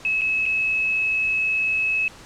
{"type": "tone with dropouts", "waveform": "sine", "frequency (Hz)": 2582, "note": "E7", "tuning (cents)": -37, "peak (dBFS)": -19, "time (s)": [0.05, 2.08], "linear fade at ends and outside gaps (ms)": 1, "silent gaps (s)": [[0.211, 0.217], [0.456, 0.462]], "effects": ["pink hiss -44 dBFS RMS until 2.25 s", "low-pass 8000 Hz 12 dB/octave"]}